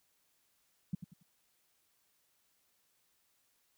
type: tone with echo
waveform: sine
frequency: 174.61 Hz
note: F3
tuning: in tune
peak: -30 dBFS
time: 0.93-0.95 s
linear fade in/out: 5 ms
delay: 93 ms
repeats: 3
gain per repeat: -10 dB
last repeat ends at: 1.229 s
effects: white hiss -75 dBFS RMS until 3.77 s